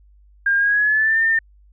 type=tone with pitch glide; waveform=sine; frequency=1609 to 1806 Hz; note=G6 to A6; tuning=+45 to +45 cents; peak=-14 dBFS; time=0.46-1.39 s; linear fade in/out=5 ms; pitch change=+200 cents; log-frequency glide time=0.57-1.2 s; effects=added 50 Hz sine -48 dBFS peak until 1.72 s